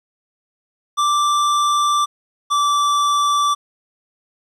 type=tone pair in turn; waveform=square; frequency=1174.7 / 1163.2 Hz; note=D6 / D6; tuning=0 / -17 cents; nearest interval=unison; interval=17 cents; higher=first; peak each=-15 dBFS; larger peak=neither; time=0.97-2.06 / 2.5-3.55 s; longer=first; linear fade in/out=20 ms; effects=low-pass 8000 Hz 12 dB/octave + 9-bit